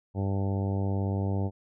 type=harmonic tone; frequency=98 Hz; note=G2; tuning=in tune; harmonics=1 / 2 / 3 / 4 / 5 / 6 / 7 / 8 / 9; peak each=-27 / -33 / -37 / -39 / -41 / -43 / -44 / -45 / -46 dBFS; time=0.14-1.51 s; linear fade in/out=50 ms; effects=none